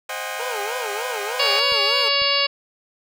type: chord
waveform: 15% pulse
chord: Ab dominant seventh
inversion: first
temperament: equal with one note detuned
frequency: 523.3 / 622.3 / 740 / 811.6 Hz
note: C5 / Eb5 / Gb5 / Ab5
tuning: 0 / 0 / 0 / -40 cents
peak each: -26 dBFS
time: 0.09-1.6 s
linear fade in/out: 5 ms
type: tone with vibrato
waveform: 25% pulse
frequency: 451.7 Hz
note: A4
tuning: 45 cents sharp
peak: -24 dBFS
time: 0.39-2.09 s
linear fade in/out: 10 ms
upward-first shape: sine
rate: 3.3 Hz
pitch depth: 200 cents each way
type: harmonic tone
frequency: 562 Hz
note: C#5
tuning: 24 cents sharp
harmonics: 1 / 2 / 3 / 4 / 5 / 6 / 7 / 8 / 9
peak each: -26 / -26 / -31 / -26 / -22 / -29 / -28 / -23 / -27 dBFS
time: 1.39-2.47 s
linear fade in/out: 10 ms
type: clicks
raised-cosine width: 5 ms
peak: -29 dBFS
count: 2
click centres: 1.722 / 2.219 s
effects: none